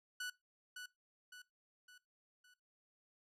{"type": "tone with echo", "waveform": "sawtooth", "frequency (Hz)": 1481, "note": "F#6", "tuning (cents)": 1, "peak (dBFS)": -37, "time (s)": [0.2, 0.3], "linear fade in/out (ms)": 5, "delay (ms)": 560, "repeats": 4, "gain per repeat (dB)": -6, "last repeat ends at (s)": 2.54, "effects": ["noise-tail reverb RT60 0.2 s tail -20 dB re dry", "low-pass 12000 Hz 12 dB/octave"]}